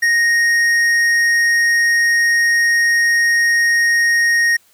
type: tone with tanh clipping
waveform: triangle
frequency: 1864.7 Hz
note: A#6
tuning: in tune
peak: -13 dBFS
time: 0.02-4.57 s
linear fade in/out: 10 ms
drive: 14 dB
effects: white hiss -54 dBFS RMS until 4.73 s